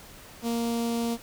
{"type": "tone with notch filter", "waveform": "sawtooth", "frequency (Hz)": 233.1, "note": "A#3", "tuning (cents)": 0, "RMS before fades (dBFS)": -28, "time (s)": [0.42, 1.18], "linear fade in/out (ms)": 50, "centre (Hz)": 1700, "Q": 0.77, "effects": ["pink hiss -48 dBFS RMS until 1.22 s"]}